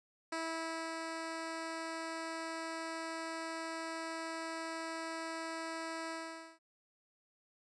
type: tone with ADSR envelope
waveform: 10% pulse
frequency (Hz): 326.1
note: E4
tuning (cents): -19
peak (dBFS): -28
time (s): 0.32-6.59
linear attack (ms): 6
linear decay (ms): 630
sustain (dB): -3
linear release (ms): 480
effects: resampled to 22050 Hz

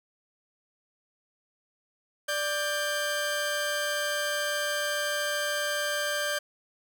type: tone pair together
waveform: sawtooth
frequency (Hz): 588.9 / 1575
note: D5 / G6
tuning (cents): +5 / +8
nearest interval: octave + perfect fourth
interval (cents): 1703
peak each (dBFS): -27 / -26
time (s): 2.28-6.39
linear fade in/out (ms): 10
effects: none

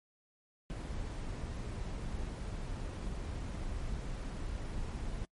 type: noise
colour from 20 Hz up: brown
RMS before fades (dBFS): -39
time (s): 0.7-5.25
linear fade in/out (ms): 0
effects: noise-tail reverb RT60 0.1 s tail -24 dB re dry + MP3 48 kbps

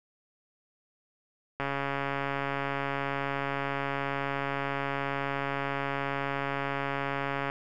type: click train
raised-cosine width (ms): 0.5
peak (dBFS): -16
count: 821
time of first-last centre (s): 1.6-7.499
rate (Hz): 139
effects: none

